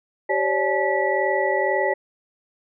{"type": "tone cluster", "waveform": "sine", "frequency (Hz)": [385, 541, 583, 858, 1952], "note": ["G4", "C#5", "D5", "A5", "B6"], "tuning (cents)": [-31, -42, -13, -44, -21], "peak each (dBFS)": -25, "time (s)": [0.29, 1.94], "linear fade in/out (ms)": 10, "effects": []}